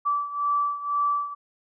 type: beating tone pair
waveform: sine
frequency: 1158 / 1160 Hz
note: D6 / D6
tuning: -25 / -22 cents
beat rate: 2 Hz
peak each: -24 / -28 dBFS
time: 0.05-1.35 s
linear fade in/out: 20 ms
effects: none